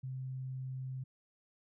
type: tone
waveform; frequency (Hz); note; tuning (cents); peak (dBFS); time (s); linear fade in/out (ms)
sine; 130.5; C3; -4; -38; 0.03-1.04; 10
effects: none